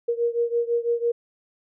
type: beating tone pair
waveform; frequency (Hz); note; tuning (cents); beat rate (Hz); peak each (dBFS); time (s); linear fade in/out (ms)
sine; 468.9 / 474.9; A#4 / A#4; +10 / +32; 6; -23 / -25; 0.08-1.12; 10
effects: none